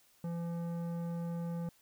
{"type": "tone with tanh clipping", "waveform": "sine", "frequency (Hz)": 169.8, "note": "F3", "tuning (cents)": -48, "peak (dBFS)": -37, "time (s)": [0.24, 1.69], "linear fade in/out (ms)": 2, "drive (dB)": 13, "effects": ["white hiss -67 dBFS RMS until 1.81 s"]}